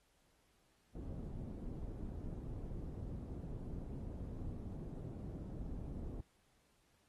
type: low-pass noise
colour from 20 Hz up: pink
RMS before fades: -45 dBFS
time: 0.95-6.21 s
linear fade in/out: 5 ms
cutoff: 290 Hz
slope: 12 dB/octave
effects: pink hiss -75 dBFS RMS until 7.08 s + AAC 32 kbps